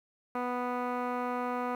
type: tone with low-pass filter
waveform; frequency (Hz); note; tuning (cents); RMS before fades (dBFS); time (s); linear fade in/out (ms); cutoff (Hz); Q
15% pulse; 246.9; B3; 0; -33; 0.35-1.75; 2; 1500; 3.1
effects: 10-bit